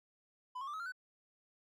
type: tone with pitch steps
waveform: triangle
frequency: 1003 / 1087.5 / 1179.1 / 1278.4 / 1386.1 / 1502.8 Hz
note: B5 / C#6 / D6 / D#6 / F6 / F#6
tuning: +26 / -33 / +7 / +47 / -13 / +26 cents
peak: -38 dBFS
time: 0.55-0.922 s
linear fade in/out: 10 ms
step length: 62 ms
effects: none